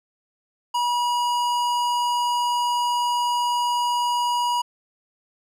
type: tone with tanh clipping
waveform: sine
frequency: 966 Hz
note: B5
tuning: 39 cents flat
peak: -22 dBFS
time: 0.74-4.62 s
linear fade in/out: 10 ms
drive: 18 dB
effects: none